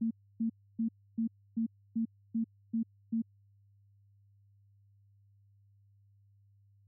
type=tone bursts; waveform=sine; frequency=226.5 Hz; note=A#3; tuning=50 cents flat; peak=-28 dBFS; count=9; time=0.01-3.221 s; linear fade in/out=10 ms; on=99 ms; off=290 ms; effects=added 100 Hz sine -62 dBFS peak until 6.87 s

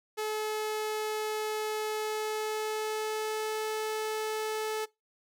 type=tone with pitch glide; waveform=sawtooth; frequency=430 to 434 Hz; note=A4 to A4; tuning=-40 to -24 cents; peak=-27 dBFS; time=0.17-4.86 s; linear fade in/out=20 ms; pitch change=+16 cents; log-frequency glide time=1.91-3.63 s; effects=noise-tail reverb RT60 0.2 s tail -21 dB re dry

